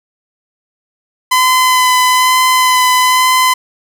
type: tone with vibrato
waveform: sawtooth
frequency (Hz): 1015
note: B5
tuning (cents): +47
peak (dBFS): -4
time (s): 1.31-3.54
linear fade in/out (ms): 10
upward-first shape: sine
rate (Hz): 1.1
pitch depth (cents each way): 13
effects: none